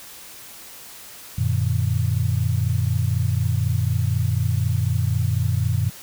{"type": "chord", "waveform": "sine", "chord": "Gb augmented", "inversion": "none", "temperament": "equal with one note detuned", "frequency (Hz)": [92.5, 116.54, 150.61], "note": ["Gb2", "Bb2", "D3"], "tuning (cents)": [0, 0, 44], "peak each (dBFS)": [-22, -21, -26], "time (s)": [1.38, 5.9], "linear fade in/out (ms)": 5, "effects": ["white hiss -41 dBFS RMS until 6.02 s"]}